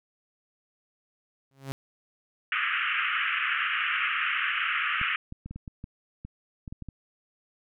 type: tone with exponential growth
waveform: sawtooth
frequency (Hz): 135.8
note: C#3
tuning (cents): -35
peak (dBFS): -25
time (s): 1.51-1.72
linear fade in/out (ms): 0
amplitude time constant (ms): 45
type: band-pass noise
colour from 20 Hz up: pink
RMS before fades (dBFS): -28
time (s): 2.52-5.16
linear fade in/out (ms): 2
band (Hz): 1200 to 3000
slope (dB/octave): 96
type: clicks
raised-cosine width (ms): 5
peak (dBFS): -26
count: 12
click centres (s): 5.014 / 5.324 / 5.46 / 5.51 / 5.56 / 5.678 / 5.841 / 6.25 / 6.678 / 6.725 / 6.823 / 6.887
effects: none